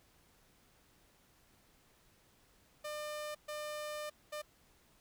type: tone bursts at uneven times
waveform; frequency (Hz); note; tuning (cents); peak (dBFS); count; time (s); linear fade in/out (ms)
sawtooth; 600; D5; +37; -36; 3; 2.84-3.35 / 3.48-4.1 / 4.32-4.42; 10
effects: pink hiss -68 dBFS RMS until 5 s